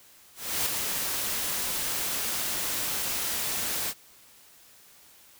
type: noise with ADSR envelope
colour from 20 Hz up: white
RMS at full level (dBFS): -26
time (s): 0.35-3.94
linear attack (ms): 310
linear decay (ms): 8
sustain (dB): -4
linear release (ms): 52
effects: white hiss -55 dBFS RMS until 5.39 s